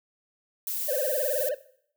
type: noise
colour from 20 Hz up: violet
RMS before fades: -31 dBFS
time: 0.67-1.49 s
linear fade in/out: 2 ms
type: tone with vibrato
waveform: triangle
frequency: 554.4 Hz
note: C#5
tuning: in tune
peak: -24 dBFS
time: 0.88-1.55 s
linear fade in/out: 10 ms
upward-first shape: sine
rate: 19 Hz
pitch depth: 180 cents each way
effects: noise-tail reverb RT60 0.6 s tail -17 dB re dry